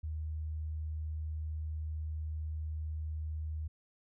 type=tone; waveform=sine; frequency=77.78 Hz; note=D#2; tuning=in tune; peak=-35 dBFS; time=0.03-3.68 s; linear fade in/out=10 ms; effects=none